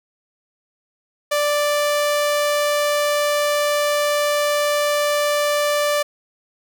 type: tone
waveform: sawtooth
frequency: 587.3 Hz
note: D5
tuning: in tune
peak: -13 dBFS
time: 1.31-6.03 s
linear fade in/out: 10 ms
effects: none